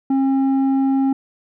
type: tone with low-pass filter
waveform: square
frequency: 269.4 Hz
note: C#4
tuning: 49 cents flat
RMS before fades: -17 dBFS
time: 0.1-1.13 s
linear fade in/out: 5 ms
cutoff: 560 Hz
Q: 6.9
effects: none